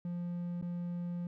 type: tone with dropouts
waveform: triangle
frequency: 174.61 Hz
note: F3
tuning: in tune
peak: -33 dBFS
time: 0.05-1.27 s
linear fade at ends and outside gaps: 2 ms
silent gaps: 0.614-0.624 s
effects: none